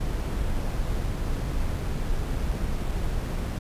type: noise with sample-and-hold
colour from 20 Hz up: brown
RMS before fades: -27 dBFS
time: 0-3.59 s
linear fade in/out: 10 ms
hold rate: 11025 Hz
effects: resampled to 32000 Hz